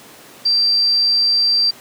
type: tone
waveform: sine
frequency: 4699 Hz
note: D8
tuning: in tune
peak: -12 dBFS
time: 0.45-1.71 s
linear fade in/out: 10 ms
effects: pink hiss -41 dBFS RMS until 1.8 s + high-pass 200 Hz 12 dB/octave